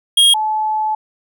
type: tone pair in turn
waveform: square / sine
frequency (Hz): 3259 / 863.2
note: G#7 / A5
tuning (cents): -33 / -33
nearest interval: octave + major seventh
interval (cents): 2300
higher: first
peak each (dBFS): -8 / -15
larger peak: first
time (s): 0.17-0.34 / 0.34-0.95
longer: second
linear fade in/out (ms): 5
effects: none